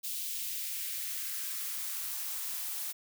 blue noise with high-pass filter sweep, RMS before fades -37 dBFS, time 0.03-2.93 s, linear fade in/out 20 ms, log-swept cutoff 3300 to 600 Hz, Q 1.4, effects none

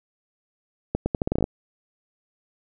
accelerating click train, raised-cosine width 2 ms, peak -9 dBFS, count 11, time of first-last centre 0.95-1.441 s, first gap 110 ms, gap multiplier 0.8, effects none

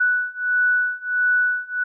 sine beating tone pair, 1480 / 1481.5 Hz, F#6 / F#6, 0 / +2 cents, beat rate 1.5 Hz, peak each -21 / -20 dBFS, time 0-1.84 s, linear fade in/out 10 ms, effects none

